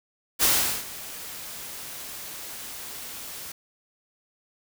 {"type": "noise with ADSR envelope", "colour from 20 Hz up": "white", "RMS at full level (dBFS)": -19, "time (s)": [0.39, 3.52], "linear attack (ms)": 40, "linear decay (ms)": 400, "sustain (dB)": -19, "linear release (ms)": 4, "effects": []}